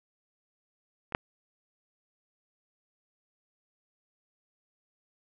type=clicks; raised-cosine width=0.5 ms; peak=-30 / -8 dBFS; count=2; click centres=1.123 / 1.149 s; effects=none